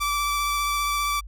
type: tone with vibrato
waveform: sawtooth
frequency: 1162 Hz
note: D6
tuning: 19 cents flat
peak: -19 dBFS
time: 0-1.21 s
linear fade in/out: 20 ms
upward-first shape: sine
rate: 15 Hz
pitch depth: 12 cents each way
effects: added 50 Hz sine -36 dBFS peak until 1.27 s